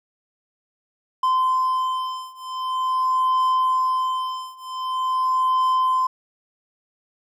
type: beating tone pair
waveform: triangle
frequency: 1031 / 1031.45 Hz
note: C6 / C6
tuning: -26 / -25 cents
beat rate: 0.45 Hz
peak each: -21 / -20 dBFS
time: 1.23-6.07 s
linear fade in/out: 5 ms
effects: none